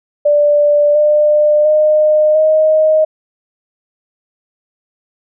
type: tone with pitch steps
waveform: sine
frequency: 587.3 / 599.3 / 611.5 / 624 Hz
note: D5 / D5 / D#5 / D#5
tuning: 0 / +35 / -30 / +5 cents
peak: -7 dBFS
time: 0.25-3.05 s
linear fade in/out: 10 ms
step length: 700 ms
effects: none